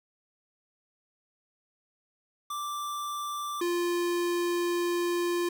square tone pair in turn, 1174.7 / 348.4 Hz, D6 / F4, 0 / -4 cents, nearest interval octave + major sixth, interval 2104 cents, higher first, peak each -33 / -27 dBFS, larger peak second, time 2.5-3.61 / 3.61-5.49 s, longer second, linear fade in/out 5 ms, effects 9-bit

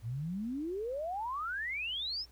sine exponential sweep, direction up, 106.2 to 5480 Hz, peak -34 dBFS, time 0.02-2.26 s, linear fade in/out 50 ms, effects added 60 Hz sine -56 dBFS peak until 2.31 s + pink hiss -65 dBFS RMS until 2.31 s

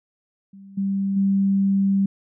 sine tone with level steps, 196 Hz, G3, in tune, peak -40 / -20 / -16 dBFS, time 0.53-2.06 s, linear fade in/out 5 ms, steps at 0.77 / 1.16 s, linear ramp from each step 10 ms, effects none

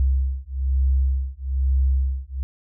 sine beating tone pair, 65.8 / 66.9 Hz, C2 / C2, +10 / +39 cents, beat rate 1.1 Hz, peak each -21 / -21 dBFS, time 0-2.43 s, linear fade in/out 0 ms, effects none

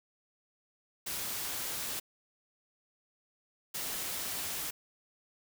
white noise bursts at uneven times, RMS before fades -37 dBFS, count 2, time 1.06-2 / 3.74-4.71 s, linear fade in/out 10 ms, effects none

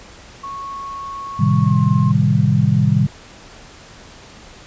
sine tone with pitch glide, 1103 to 1065.4 Hz, C#6 to C6, -9 to +31 cents, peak -26 dBFS, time 0.43-2.12 s, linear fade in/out 10 ms, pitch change -60 cents, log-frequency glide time 1.63-1.77 s
sine chord, A half-diminished seventh, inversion none, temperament equal, 110 / 130.81 / 155.56 / 196 Hz, A2 / C3 / Eb3 / G3, 0 / 0 / 0 / 0 cents, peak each -18 / -16 / -17 / -18 dBFS, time 1.39-3.07 s, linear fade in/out 10 ms
effects pink hiss -41 dBFS RMS until 4.66 s + resampled to 16000 Hz

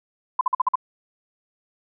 sine tone bursts, 1015 Hz, B5, 47 cents sharp, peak -15 dBFS, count 6, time 0.39-0.756 s, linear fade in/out 5 ms, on 21 ms, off 48 ms, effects none

